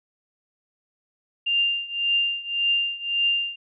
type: tone with tremolo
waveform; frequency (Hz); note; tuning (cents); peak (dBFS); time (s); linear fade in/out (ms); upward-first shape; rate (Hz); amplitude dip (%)
sine; 2794; F7; 0; -17; 1.46-3.56; 10; triangle; 1.8; 90
effects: none